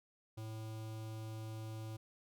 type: tone with notch filter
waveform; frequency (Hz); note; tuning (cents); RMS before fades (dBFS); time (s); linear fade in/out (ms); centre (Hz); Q
square; 110.1; A2; +2; -45; 0.37-1.97; 10; 1800; 1.7
effects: none